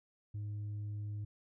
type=tone; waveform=sine; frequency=104.1 Hz; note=G#2; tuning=5 cents sharp; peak=-35 dBFS; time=0.34-1.25 s; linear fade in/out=10 ms; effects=tanh soft clip ceiling -37 dBFS